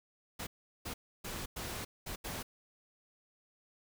pink noise bursts at uneven times, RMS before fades -41 dBFS, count 6, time 0.39-0.47 / 0.85-0.94 / 1.24-1.46 / 1.56-1.85 / 2.06-2.16 / 2.24-2.43 s, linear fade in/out 10 ms, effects none

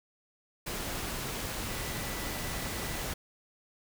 sine tone in noise, 1975.5 Hz, B6, in tune, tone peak -47 dBFS, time 1.68-3.03 s, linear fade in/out 10 ms, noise pink, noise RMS -36 dBFS, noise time 0.66-3.14 s, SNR -14 dB, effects none

